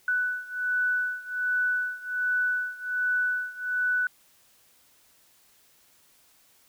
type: beating tone pair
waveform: sine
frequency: 1488 / 1489.3 Hz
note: F#6 / F#6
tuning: +9 / +11 cents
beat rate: 1.3 Hz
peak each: -27 / -29 dBFS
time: 0.08-4.07 s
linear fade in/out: 2 ms
effects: white hiss -61 dBFS RMS until 6.68 s